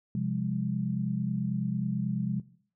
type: chord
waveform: sine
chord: F minor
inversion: second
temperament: equal with one note detuned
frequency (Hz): 130.81 / 174.61 / 203.8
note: C3 / F3 / Ab3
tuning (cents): 0 / 0 / -32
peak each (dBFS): -32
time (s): 0.15-2.4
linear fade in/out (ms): 2
effects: noise-tail reverb RT60 0.5 s tail -17 dB re dry